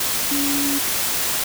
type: tone in noise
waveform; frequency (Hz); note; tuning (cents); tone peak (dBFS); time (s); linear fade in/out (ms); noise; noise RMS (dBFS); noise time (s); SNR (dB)
sine; 282.3; C#4; +32; -22; 0.31-0.79; 5; white; -22; 0-1.44; -3
effects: none